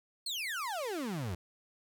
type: exponential sweep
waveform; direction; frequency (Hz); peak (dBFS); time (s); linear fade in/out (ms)
35% pulse; down; 4435 to 82.41; -33; 0.26-1.35; 5
effects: none